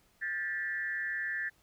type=tone with frequency modulation; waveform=sine; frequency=1760 Hz; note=A6; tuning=in tune; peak=-32 dBFS; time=0.21-1.5 s; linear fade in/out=20 ms; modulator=166 Hz; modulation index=0.86; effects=pink hiss -68 dBFS RMS until 1.62 s